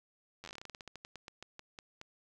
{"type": "slowing click train", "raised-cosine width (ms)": 0.2, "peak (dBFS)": -29, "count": 23, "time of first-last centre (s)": [0.44, 2.014], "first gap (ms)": 10, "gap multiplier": 1.16, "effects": []}